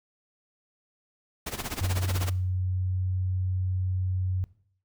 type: noise with tremolo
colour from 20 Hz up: pink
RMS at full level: -31 dBFS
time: 1.46-2.3 s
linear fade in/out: 10 ms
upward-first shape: sine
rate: 16 Hz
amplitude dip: 85%
type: tone with pitch glide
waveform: sine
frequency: 92 to 92.59 Hz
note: F#2 to F#2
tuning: -9 to +2 cents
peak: -25 dBFS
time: 1.81-4.44 s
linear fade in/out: 0 ms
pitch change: +11 cents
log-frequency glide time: 2.48-3.06 s
effects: noise-tail reverb RT60 0.6 s tail -19 dB re dry